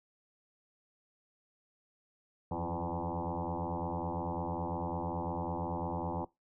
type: tone with frequency modulation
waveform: sine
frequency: 337.5 Hz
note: E4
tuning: 41 cents sharp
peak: -33 dBFS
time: 2.51-6.25 s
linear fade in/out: 5 ms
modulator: 85.5 Hz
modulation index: 7.3
effects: noise-tail reverb RT60 0.2 s tail -21 dB re dry